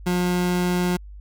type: tone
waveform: 30% pulse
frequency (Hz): 178.6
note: F3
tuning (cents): +39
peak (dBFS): -17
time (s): 0.06-0.97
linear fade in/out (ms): 10
effects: added 50 Hz sine -37 dBFS peak until 1.2 s